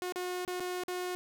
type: tone with dropouts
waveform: sawtooth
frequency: 361.5 Hz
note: F#4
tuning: 40 cents flat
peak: -30 dBFS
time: 0.02-1.15 s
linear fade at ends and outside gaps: 0 ms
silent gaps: 0.123-0.159 / 0.45-0.478 / 0.598-0.605 / 0.836-0.882 s
effects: none